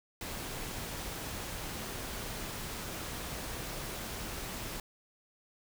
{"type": "noise", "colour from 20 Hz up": "pink", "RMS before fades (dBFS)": -40, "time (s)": [0.21, 4.8], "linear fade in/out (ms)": 2, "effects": []}